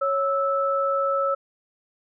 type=tone pair together; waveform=sine; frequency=552 / 1312.9 Hz; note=C#5 / E6; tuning=-7 / -7 cents; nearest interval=octave + minor third; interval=1500 cents; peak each=-23 dBFS; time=0.01-1.35 s; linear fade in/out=10 ms; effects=none